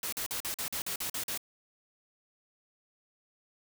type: noise bursts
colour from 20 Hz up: white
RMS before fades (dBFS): -35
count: 10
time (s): 0.03-1.376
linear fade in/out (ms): 2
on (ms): 95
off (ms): 44
effects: none